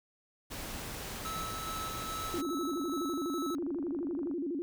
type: noise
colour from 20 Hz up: pink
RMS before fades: -41 dBFS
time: 0.5-2.42 s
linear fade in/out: 20 ms
type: tone with tremolo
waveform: square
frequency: 1303 Hz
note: E6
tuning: 20 cents flat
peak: -38 dBFS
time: 1.25-3.55 s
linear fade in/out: 0 ms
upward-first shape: square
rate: 2.4 Hz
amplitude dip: 25%
type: tone with vibrato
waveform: sine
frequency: 311.1 Hz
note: D#4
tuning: in tune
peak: -32 dBFS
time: 2.34-4.62 s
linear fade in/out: 0 ms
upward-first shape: square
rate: 12 Hz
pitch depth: 190 cents each way
type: click train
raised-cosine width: 1 ms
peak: -36 dBFS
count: 48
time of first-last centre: 2.41-4.313 s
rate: 24.7 Hz
effects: none